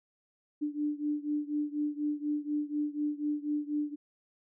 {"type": "beating tone pair", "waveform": "sine", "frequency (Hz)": [294.9, 299], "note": ["D4", "D4"], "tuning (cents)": [7, 31], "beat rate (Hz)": 4.1, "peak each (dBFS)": [-32, -34], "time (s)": [0.61, 3.96], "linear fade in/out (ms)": 20, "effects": []}